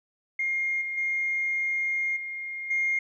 sine tone with level steps, 2128 Hz, C7, 29 cents sharp, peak -24 / -29 / -24 / -32 / -22 dBFS, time 0.39-2.99 s, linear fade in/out 5 ms, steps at 0.81 / 0.97 / 2.16 / 2.7 s, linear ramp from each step 10 ms, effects tanh soft clip ceiling -18 dBFS

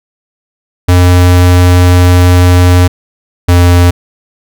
square tone pair in turn, 89.4 / 88.07 Hz, F2 / F2, +41 / +15 cents, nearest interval unison, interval 26 cents, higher first, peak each -3 dBFS, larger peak neither, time 0.88-2.88 / 3.48-3.91 s, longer first, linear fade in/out 10 ms, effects none

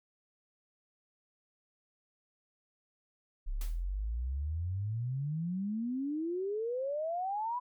sine exponential sweep, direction up, 32.7 to 1006 Hz, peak -32 dBFS, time 3.46-7.6 s, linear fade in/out 20 ms
white noise with exponential decay, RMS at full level -44 dBFS, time 3.61-3.84 s, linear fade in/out 2 ms, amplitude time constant 49 ms
effects none

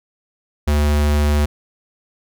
square tone, 73.9 Hz, D2, 11 cents sharp, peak -14 dBFS, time 0.67-1.46 s, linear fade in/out 10 ms, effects none

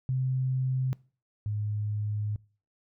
sine tone pair in turn, 130 / 105 Hz, C3 / G#2, -11 / +19 cents, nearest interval major third, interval 370 cents, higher first, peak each -25 / -28 dBFS, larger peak first, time 0.09-0.93 / 1.46-2.36 s, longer second, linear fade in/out 0 ms, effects noise-tail reverb RT60 0.4 s tail -23 dB re dry

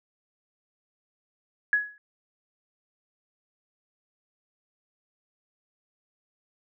sine tone with exponential decay, 1680 Hz, G#6, 19 cents sharp, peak -16 dBFS, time 1.73-1.98 s, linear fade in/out 1 ms, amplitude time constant 54 ms, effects none

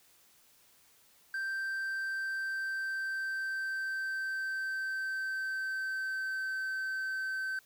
triangle tone with pitch glide, 1568 to 1542.8 Hz, G6 to G6, 0 to -28 cents, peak -31 dBFS, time 1.34-7.59 s, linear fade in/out 2 ms, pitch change -28 cents, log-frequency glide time 1.46-6.57 s, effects white hiss -64 dBFS RMS until 7.65 s

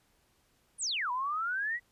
sine exponential two-way sweep, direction down then up, 9956 to 961 to 1985 Hz, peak -30 dBFS, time 0.78-1.8 s, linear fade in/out 50 ms, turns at 1.11 s, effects pink hiss -70 dBFS RMS until 1.91 s + resampled to 32000 Hz

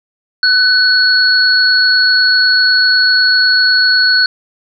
sine tone pair together, 1500 / 4364 Hz, F#6 / C#8, +23 / -28 cents, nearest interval octave + tritone, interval 1849 cents, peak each -10 dBFS, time 0.43-4.26 s, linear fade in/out 2 ms, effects none

